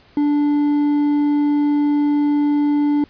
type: tone with hard clipping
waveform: triangle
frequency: 292.3 Hz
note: D4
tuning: 8 cents flat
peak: -15 dBFS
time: 0.17-3.04 s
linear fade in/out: 2 ms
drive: 7 dB
effects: pink hiss -51 dBFS RMS until 3.09 s + resampled to 11025 Hz